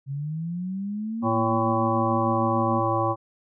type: linear sweep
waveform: sine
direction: up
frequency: 133.8 to 235.9 Hz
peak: -27 dBFS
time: 0.06-1.29 s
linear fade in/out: 50 ms
type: tone with tremolo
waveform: sine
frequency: 231.9 Hz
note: A#3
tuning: 9 cents flat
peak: -25 dBFS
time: 1.21-2.81 s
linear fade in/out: 20 ms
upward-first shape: sine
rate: 6.7 Hz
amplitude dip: 40%
type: harmonic tone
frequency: 112.3 Hz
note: A2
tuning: 36 cents sharp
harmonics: 1 / 3 / 5 / 7 / 9 / 10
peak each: -28 / -28 / -28 / -28 / -28 / -28 dBFS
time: 1.22-3.16 s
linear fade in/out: 50 ms
effects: none